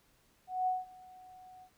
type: tone with ADSR envelope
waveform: sine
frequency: 740 Hz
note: F#5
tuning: in tune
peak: -27 dBFS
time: 0.47-1.7 s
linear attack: 200 ms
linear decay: 180 ms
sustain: -24 dB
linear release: 70 ms
effects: pink hiss -69 dBFS RMS until 1.77 s